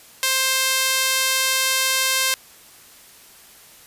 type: tone with high-pass filter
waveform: sawtooth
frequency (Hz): 526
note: C5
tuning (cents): +9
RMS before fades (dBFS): -20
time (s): 0.23-2.34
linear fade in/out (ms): 0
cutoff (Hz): 2100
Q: 0.54
effects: white hiss -47 dBFS RMS until 3.86 s + resampled to 32000 Hz